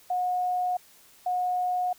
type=tone pair in turn; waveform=sine; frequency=725 / 725 Hz; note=F#5 / F#5; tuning=-35 / -35 cents; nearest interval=unison; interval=0 cents; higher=neither; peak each=-24 dBFS; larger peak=neither; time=0.1-0.77 / 1.26-1.93 s; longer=neither; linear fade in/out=5 ms; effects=white hiss -56 dBFS RMS until 1.98 s